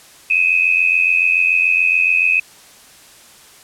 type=tone pair together; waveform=sine; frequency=2504 / 2591 Hz; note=D#7 / E7; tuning=+10 / -30 cents; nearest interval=minor second; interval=60 cents; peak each=-14 / -15 dBFS; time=0.3-2.4 s; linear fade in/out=5 ms; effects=white hiss -44 dBFS RMS until 3.63 s + low-pass 11000 Hz 12 dB/octave